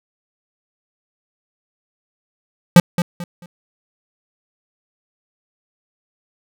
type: tone with echo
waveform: square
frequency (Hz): 174.61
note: F3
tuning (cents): 0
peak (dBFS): -4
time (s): 2.76-2.8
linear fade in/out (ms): 2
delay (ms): 220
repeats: 3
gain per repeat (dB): -11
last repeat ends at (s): 3.46
effects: none